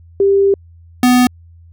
sine / square tone pair in turn, 395.1 / 248.9 Hz, G4 / B3, +14 / +14 cents, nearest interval minor sixth, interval 800 cents, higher first, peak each -8 dBFS, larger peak neither, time 0.2-0.54 / 1.03-1.27 s, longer first, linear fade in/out 2 ms, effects added 84 Hz sine -39 dBFS peak until 1.72 s

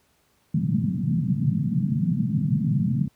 pink band-pass noise, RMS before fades -23 dBFS, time 0.54-3.08 s, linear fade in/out 5 ms, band 120 to 220 Hz, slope 48 dB/octave, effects pink hiss -65 dBFS RMS until 3.15 s + high-pass 60 Hz 12 dB/octave

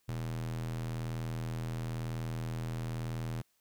square tone with high-pass filter, 40.5 Hz, E1, 30 cents flat, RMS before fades -37 dBFS, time 0.08-3.42 s, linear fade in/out 10 ms, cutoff 90 Hz, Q 8.2, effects white hiss -74 dBFS RMS until 3.6 s

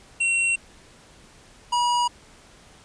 square tone pair in turn, 2731 / 965.6 Hz, F7 / B5, -39 / -39 cents, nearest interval octave + tritone, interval 1800 cents, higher first, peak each -20 dBFS, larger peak neither, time 0.2-0.56 / 1.72-2.08 s, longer neither, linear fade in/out 10 ms, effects pink hiss -51 dBFS RMS until 2.84 s + resampled to 22050 Hz

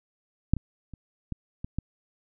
clicks, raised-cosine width 5 ms, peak -7 / -21 / -29 / -19 / -21 / -16 dBFS, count 6, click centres 0.536 / 0.567 / 0.937 / 1.323 / 1.645 / 1.786 s, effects none

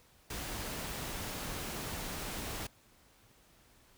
pink noise, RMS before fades -40 dBFS, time 0.3-2.67 s, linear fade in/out 5 ms, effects pink hiss -64 dBFS RMS until 3.97 s

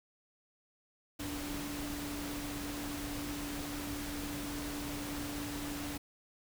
sine tone in noise, 290.1 Hz, D4, 21 cents flat, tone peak -40 dBFS, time 1.19-5.98 s, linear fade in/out 10 ms, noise pink, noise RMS -42 dBFS, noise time 1.19-5.98 s, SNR -1 dB, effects none

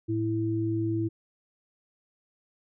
sine tone pair together, 110 / 329.6 Hz, A2 / E4, 0 / 0 cents, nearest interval octave + perfect fifth, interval 1900 cents, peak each -29 / -27 dBFS, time 0.08-1.09 s, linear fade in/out 20 ms, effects none

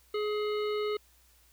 harmonic tone with a mistuned harmonic, 421 Hz, G#4, 24 cents sharp, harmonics 1 / 3 / 5 / 7 / 9 / 10, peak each -29 / -39 / -43 / -46 / -48 / -49 dBFS, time 0.14-0.97 s, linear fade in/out 5 ms, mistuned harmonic 10, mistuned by +23 cents, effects added 60 Hz sine -64 dBFS peak until 1.52 s + white hiss -64 dBFS RMS until 1.52 s

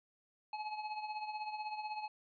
square tone with tremolo, 852 Hz, G#5, 44 cents sharp, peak -37 dBFS, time 0.53-2.08 s, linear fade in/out 2 ms, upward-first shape triangle, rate 16 Hz, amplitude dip 70%, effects resampled to 11025 Hz

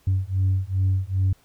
sine beating tone pair, 93.7 / 96.2 Hz, F#2 / G2, +22 / -32 cents, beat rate 2.5 Hz, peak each -21 / -21 dBFS, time 0.07-1.33 s, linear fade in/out 5 ms, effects tanh soft clip ceiling -15 dBFS + pink hiss -60 dBFS RMS until 1.44 s

